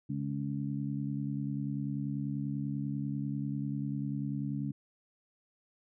harmonic tone, 70.2 Hz, C#2, 22 cents sharp, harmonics 2 / 3 / 4, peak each -35 / -37 / -38 dBFS, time 0.09-4.72 s, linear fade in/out 10 ms, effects none

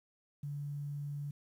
sine tone with quantisation, 144.3 Hz, D3, 30 cents flat, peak -37 dBFS, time 0.43-1.31 s, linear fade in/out 5 ms, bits 11, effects none

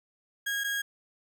35% pulse tone pair in turn, 1638 / 1638 Hz, G#6 / G#6, -24 / -24 cents, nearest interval unison, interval 0 cents, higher neither, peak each -27 dBFS, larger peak neither, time 0.46-0.64 / 0.64-0.82 s, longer neither, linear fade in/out 10 ms, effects none

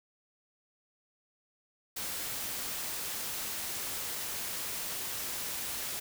white noise, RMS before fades -37 dBFS, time 1.96-6 s, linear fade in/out 10 ms, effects none

